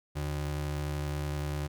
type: ring-modulated tone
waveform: square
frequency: 112.1 Hz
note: A2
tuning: 33 cents sharp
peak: -29 dBFS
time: 0.15-1.68 s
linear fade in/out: 20 ms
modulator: 35.2 Hz
effects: none